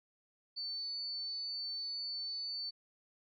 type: tone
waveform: sine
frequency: 4501 Hz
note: C#8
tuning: 26 cents sharp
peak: -37 dBFS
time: 0.56-2.71 s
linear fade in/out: 20 ms
effects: MP3 32 kbps